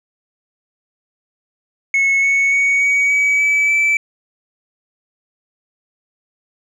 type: tone with pitch steps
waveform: sine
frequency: 2193 / 2213 / 2234 / 2255 / 2276 / 2297 / 2318 Hz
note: C#7 / C#7 / C#7 / C#7 / C#7 / D7 / D7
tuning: -19 / -3 / +13 / +29 / +45 / -39 / -23 cents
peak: -9 dBFS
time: 1.94-3.97 s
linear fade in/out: 2 ms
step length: 290 ms
effects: tanh soft clip ceiling -11 dBFS